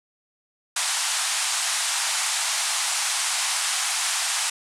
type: band-pass noise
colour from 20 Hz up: white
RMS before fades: -25 dBFS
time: 0.76-4.5 s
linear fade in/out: 5 ms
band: 710 to 9900 Hz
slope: 48 dB/octave
effects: none